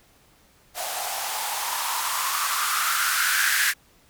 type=noise with band-pass filter sweep; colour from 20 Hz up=violet; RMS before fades=-25 dBFS; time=0.74-3.74 s; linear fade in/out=50 ms; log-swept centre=680 to 1700 Hz; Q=6; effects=pink hiss -58 dBFS RMS until 4.09 s